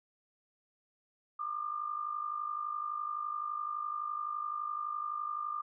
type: tone with amplitude modulation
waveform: sine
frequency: 1200 Hz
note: D6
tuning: 37 cents sharp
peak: -31 dBFS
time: 1.39-5.62 s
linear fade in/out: 10 ms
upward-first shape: sine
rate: 51.8 Hz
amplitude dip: 70%
effects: none